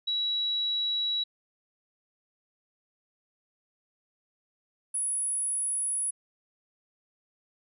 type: tone pair in turn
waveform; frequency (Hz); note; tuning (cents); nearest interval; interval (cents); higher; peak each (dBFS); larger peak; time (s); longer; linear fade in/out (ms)
sine; 3900 / 10245; B7 / D#9; -23 / +50; octave + perfect fourth; 1673; second; -26 / -27; first; 0.07-1.24 / 4.94-6.11; neither; 10
effects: none